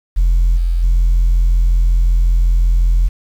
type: tone with level steps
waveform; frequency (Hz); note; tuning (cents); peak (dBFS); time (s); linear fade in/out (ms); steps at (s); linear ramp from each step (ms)
sine; 42.72; F1; -37; -7 / -11 / -7; 0.16-3.09; 20; 0.56 / 0.82; 20
effects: tanh soft clip ceiling -7 dBFS + 7-bit